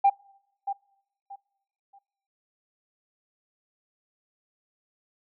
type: tone with echo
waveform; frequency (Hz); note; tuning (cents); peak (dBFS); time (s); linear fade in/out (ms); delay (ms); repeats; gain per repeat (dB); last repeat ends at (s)
sine; 794; G5; +22; -14; 0.04-0.1; 10; 630; 3; -12; 1.99
effects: noise-tail reverb RT60 0.9 s tail -26 dB re dry + tanh soft clip ceiling -12 dBFS